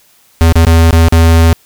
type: tone with dropouts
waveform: square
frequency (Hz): 82.41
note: E2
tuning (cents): 0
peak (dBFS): -4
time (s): 0.41-1.53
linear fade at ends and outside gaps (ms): 0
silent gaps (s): 0.524-0.556 / 0.65-0.668 / 0.908-0.928 / 1.084-1.124
effects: white hiss -48 dBFS RMS until 1.65 s